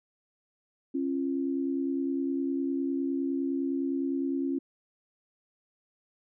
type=tone pair together; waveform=sine; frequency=272.7 / 342.5 Hz; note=C#4 / F4; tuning=-28 / -34 cents; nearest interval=major third; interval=394 cents; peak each=-28 / -33 dBFS; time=0.94-4.59 s; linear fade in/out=10 ms; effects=none